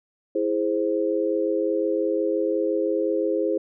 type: chord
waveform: sine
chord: E augmented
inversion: none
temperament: equal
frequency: 329.6 / 415.3 / 523.3 Hz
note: E4 / G#4 / B#4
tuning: 0 / 0 / 0 cents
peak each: -25 dBFS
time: 0.35-3.58 s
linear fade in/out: 5 ms
effects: none